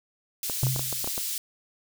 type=high-pass noise; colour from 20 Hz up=white; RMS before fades=-31 dBFS; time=0.43-1.38 s; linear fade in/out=2 ms; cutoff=3600 Hz; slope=12 dB/octave
type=clicks; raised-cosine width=1 ms; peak=-20 dBFS; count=9; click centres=0.498 / 0.634 / 0.668 / 0.762 / 0.794 / 0.927 / 1.044 / 1.075 / 1.179 s
type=tone with exponential decay; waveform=sine; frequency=129.5 Hz; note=C3; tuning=17 cents flat; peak=-19 dBFS; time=0.63-1.09 s; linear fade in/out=0 ms; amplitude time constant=100 ms
effects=none